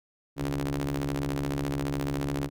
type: ring-modulated tone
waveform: sawtooth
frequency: 69.3 Hz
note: C#2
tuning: in tune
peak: -21 dBFS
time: 0.36-2.5 s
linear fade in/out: 50 ms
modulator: 215 Hz
effects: none